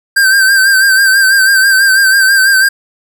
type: tone with vibrato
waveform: square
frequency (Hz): 1568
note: G6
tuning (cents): 0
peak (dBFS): -6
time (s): 0.16-2.69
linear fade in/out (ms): 10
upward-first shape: sine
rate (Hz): 6.1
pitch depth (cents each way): 49
effects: none